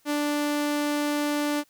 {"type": "tone", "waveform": "sawtooth", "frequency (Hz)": 293.7, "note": "D4", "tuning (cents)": 0, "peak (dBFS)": -20, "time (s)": [0.05, 1.64], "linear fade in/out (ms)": 50, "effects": ["white hiss -64 dBFS RMS until 1.69 s"]}